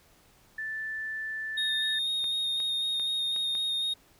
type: tone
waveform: sine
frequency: 1760 Hz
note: A6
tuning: in tune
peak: -32 dBFS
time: 0.58-1.99 s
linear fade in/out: 5 ms
type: tone with vibrato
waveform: triangle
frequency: 3705 Hz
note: A#7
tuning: 11 cents flat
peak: -26 dBFS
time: 1.57-3.94 s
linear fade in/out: 10 ms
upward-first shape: square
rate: 4 Hz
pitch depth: 11 cents each way
type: clicks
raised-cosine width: 0.3 ms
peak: -28 dBFS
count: 5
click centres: 2.242 / 2.602 / 2.998 / 3.363 / 3.552 s
effects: pink hiss -61 dBFS RMS until 4.19 s